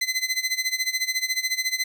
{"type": "tone with tremolo", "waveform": "20% pulse", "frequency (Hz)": 2040, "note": "C7", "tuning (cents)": -44, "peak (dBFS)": -15, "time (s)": [0.01, 1.84], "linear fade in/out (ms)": 5, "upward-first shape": "sine", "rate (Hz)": 14, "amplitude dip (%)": 85, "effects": []}